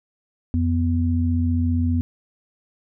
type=tone pair together; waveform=sine; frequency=87.31 / 246.9 Hz; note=F2 / B3; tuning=0 / 0 cents; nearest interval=octave + tritone; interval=1800 cents; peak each=-19 / -22 dBFS; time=0.54-2.01 s; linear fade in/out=0 ms; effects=none